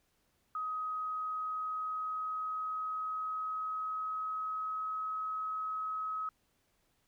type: tone with pitch glide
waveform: sine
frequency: 1260 to 1276.9 Hz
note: D#6 to D#6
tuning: +21 to +44 cents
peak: -34 dBFS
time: 0.55-6.29 s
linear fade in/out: 2 ms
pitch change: +23 cents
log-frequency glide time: 0.8-5.04 s
effects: pink hiss -75 dBFS RMS until 7.07 s